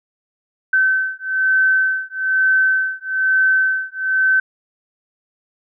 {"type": "beating tone pair", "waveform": "sine", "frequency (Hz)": [1534, 1535.1], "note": ["G6", "G6"], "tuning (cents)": [-38, -37], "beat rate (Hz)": 1.1, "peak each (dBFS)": -17, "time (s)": [0.73, 4.4], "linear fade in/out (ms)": 5, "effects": []}